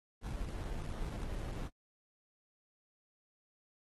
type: noise with sample-and-hold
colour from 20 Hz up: brown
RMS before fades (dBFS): -40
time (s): 0.21-1.7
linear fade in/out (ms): 50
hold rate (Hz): 2450
effects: AAC 32 kbps